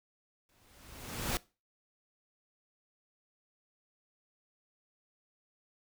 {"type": "noise with exponential growth", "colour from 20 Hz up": "pink", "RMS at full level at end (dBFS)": -31, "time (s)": [0.49, 1.37], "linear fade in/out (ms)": 1, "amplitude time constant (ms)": 190, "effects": ["noise-tail reverb RT60 0.3 s tail -21 dB re dry"]}